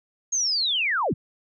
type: linear sweep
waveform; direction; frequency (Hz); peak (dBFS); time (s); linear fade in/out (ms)
sine; down; 6580 to 68.3; -21; 0.32-1.14; 10
effects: none